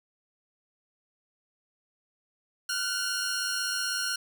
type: tone cluster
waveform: 35% pulse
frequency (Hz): 1404 / 1500 / 4268 / 5590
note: F6 / F#6 / C8 / F8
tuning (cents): +9 / +23 / +34 / +1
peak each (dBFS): -33 / -32 / -32 / -32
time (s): 2.69-4.16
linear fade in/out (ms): 5
effects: none